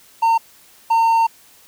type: tone bursts at uneven times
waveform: triangle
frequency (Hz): 911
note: A#5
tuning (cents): -40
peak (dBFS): -10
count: 2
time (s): 0.22-0.38 / 0.9-1.27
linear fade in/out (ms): 10
effects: white hiss -49 dBFS RMS until 1.67 s